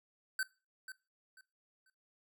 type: tone with echo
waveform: square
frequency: 1536 Hz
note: G6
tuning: 36 cents flat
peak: -33 dBFS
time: 0.39-0.43 s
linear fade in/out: 2 ms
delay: 490 ms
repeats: 3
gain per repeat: -12 dB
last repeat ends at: 1.9 s
effects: noise-tail reverb RT60 0.3 s tail -19 dB re dry